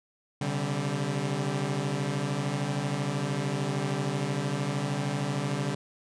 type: chord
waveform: sawtooth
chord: C suspended second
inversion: none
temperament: equal with one note detuned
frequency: 130.81 / 143.89 / 196 Hz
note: C3 / D3 / G3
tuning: 0 / -35 / 0 cents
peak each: -30 / -26 / -30 dBFS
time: 0.41-5.75 s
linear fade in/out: 5 ms
effects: resampled to 22050 Hz